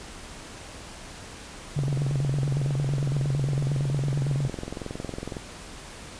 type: tone with vibrato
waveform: sine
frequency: 138.59 Hz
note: C#3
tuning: in tune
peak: -23 dBFS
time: 1.76-4.48 s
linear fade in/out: 5 ms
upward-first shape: sine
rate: 8.8 Hz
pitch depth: 85 cents each way
type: click train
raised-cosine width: 2 ms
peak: -19 dBFS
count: 79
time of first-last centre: 1.79-5.368 s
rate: 21.8 Hz
effects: pink hiss -42 dBFS RMS until 6.19 s + resampled to 22050 Hz